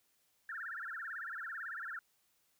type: tone with vibrato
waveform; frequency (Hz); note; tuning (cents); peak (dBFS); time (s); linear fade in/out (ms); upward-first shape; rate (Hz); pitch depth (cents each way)
sine; 1568; G6; 0; -40; 0.49-1.99; 2; sine; 18; 270
effects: white hiss -75 dBFS RMS until 2.59 s